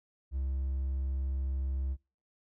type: tone with hard clipping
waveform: triangle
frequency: 66.9 Hz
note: C2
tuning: 39 cents sharp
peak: -31 dBFS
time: 0.31-1.97 s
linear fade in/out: 50 ms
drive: 5 dB
effects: noise-tail reverb RT60 0.4 s tail -26 dB re dry